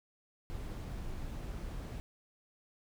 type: noise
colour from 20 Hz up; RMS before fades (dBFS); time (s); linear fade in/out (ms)
brown; -41; 0.5-2; 0
effects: none